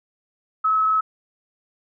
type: tone with frequency modulation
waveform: sine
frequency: 1290 Hz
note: E6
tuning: 38 cents flat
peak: -16 dBFS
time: 0.64-1.01 s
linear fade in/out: 10 ms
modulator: 25.1 Hz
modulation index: 0.42
effects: none